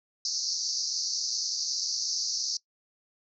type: band-pass noise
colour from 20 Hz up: white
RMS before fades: -31 dBFS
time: 0.25-2.57 s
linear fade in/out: 2 ms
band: 4400 to 6200 Hz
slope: 96 dB/octave
effects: noise-tail reverb RT60 0.1 s tail -21 dB re dry